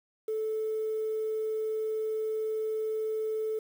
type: tone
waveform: triangle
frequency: 436.7 Hz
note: A4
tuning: 13 cents flat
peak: -25 dBFS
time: 0.28-3.59 s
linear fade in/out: 5 ms
effects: tanh soft clip ceiling -26 dBFS + 9-bit